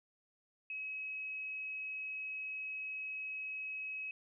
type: tone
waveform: sine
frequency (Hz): 2557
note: D#7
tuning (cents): +47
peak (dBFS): -39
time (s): 0.7-4.11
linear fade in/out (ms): 2
effects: none